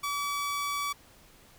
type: tone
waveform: sawtooth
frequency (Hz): 1145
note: D6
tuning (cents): -44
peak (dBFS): -26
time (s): 0.03-0.93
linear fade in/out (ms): 10
effects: pink hiss -57 dBFS RMS until 1.58 s